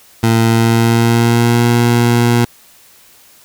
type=tone with pitch glide; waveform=20% pulse; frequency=113.9 to 119.01 Hz; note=A#2 to A#2; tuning=-40 to +36 cents; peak=-4 dBFS; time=0.23-2.45 s; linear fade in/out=5 ms; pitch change=+76 cents; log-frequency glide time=0.41-1.65 s; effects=white hiss -45 dBFS RMS until 3.44 s